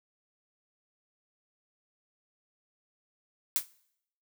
blue noise with exponential decay, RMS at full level -23 dBFS, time 3.56-3.67 s, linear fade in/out 0 ms, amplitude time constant 23 ms, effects noise-tail reverb RT60 0.7 s tail -21 dB re dry

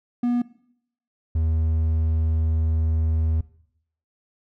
triangle tone pair in turn, 242.1 / 79.89 Hz, B3 / D#2, -34 / +46 cents, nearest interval octave + perfect fifth, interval 1920 cents, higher first, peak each -17 dBFS, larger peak neither, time 0.23-0.42 / 1.35-3.41 s, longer second, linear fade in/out 5 ms, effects noise-tail reverb RT60 0.7 s tail -19 dB re dry

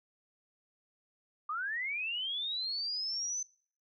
sine linear sweep, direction up, 1172 to 6160 Hz, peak -33 dBFS, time 1.49-3.43 s, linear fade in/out 5 ms, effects noise-tail reverb RT60 0.5 s tail -24 dB re dry

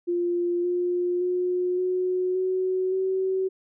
sine tone with pitch steps, 349.2 / 354.9 / 360.7 / 366.6 / 372.5 / 378.6 Hz, F4 / F4 / F#4 / F#4 / F#4 / F#4, 0 / +28 / -44 / -16 / +12 / +40 cents, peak -22 dBFS, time 0.07-3.49 s, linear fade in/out 20 ms, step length 570 ms, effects none

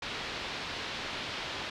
white low-pass noise, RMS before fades -38 dBFS, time 0.02-1.7 s, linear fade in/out 5 ms, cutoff 4100 Hz, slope 24 dB/octave, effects none

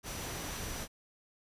sine tone in noise, 5900 Hz, F#8, 6 cents flat, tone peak -49 dBFS, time 0.03-0.88 s, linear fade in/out 50 ms, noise pink, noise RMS -40 dBFS, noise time 0.03-0.88 s, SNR -12 dB, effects resampled to 32000 Hz

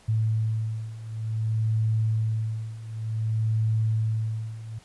sine beating tone pair, 110 / 110.55 Hz, A2 / A2, 0 / +9 cents, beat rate 0.55 Hz, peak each -28 / -25 dBFS, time 0.08-4.79 s, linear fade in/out 10 ms, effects pink hiss -56 dBFS RMS until 4.84 s + resampled to 24000 Hz

